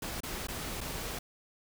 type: noise with dropouts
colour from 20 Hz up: pink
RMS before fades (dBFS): -38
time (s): 0.02-1.19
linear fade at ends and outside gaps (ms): 5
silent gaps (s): 0.205-0.233 / 0.471-0.484 / 0.807-0.811
effects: none